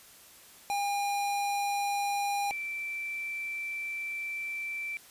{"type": "tone pair in turn", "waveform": ["square", "sine"], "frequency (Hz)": [808, 2336], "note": ["G#5", "D7"], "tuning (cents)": [-48, -10], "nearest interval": "octave + tritone", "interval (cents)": 1838, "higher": "second", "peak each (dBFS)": [-29, -33], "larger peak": "first", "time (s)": [[0.7, 2.51], [2.51, 4.97]], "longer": "second", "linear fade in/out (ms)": 0, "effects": ["white hiss -54 dBFS RMS until 5.1 s", "resampled to 32000 Hz"]}